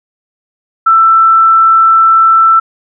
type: tone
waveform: sine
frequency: 1331 Hz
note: E6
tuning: 16 cents sharp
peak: -3 dBFS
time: 0.86-2.6 s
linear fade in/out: 10 ms
effects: none